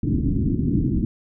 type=low-pass noise; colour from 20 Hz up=white; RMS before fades=-21 dBFS; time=0.03-1.05 s; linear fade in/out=2 ms; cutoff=310 Hz; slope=48 dB/octave; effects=none